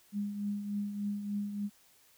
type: tone with tremolo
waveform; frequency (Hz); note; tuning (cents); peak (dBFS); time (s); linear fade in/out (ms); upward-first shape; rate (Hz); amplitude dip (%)
sine; 204.3; G#3; -28; -30; 0.12-1.7; 50; triangle; 3.4; 60
effects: white hiss -64 dBFS RMS until 2.17 s